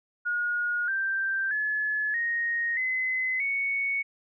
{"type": "tone with pitch steps", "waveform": "sine", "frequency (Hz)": [1440, 1570.3, 1712.5, 1867.4, 2036, 2221], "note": ["F#6", "G6", "A6", "A#6", "C7", "C#7"], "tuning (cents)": [-47, 3, -47, 3, -48, 3], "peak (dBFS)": -25, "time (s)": [0.25, 4.03], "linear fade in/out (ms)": 20, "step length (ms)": 630, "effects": []}